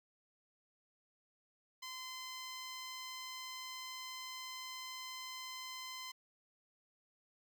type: tone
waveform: 10% pulse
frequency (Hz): 1031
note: C6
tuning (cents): -26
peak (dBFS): -36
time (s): 1.82-6.12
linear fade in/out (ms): 10
effects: none